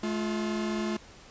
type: tone pair together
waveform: 45% pulse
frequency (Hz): 214.9 / 350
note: A3 / F4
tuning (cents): -41 / +4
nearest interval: minor sixth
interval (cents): 845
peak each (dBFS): -30 / -33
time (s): 0.03-0.97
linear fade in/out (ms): 5
effects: pink hiss -51 dBFS RMS until 1.3 s + resampled to 16000 Hz